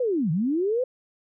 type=linear two-way sweep; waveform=sine; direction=down then up; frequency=523.3 to 146.3 to 523.3 Hz; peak=-21 dBFS; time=0-0.84 s; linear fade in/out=5 ms; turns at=0.31 s; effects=none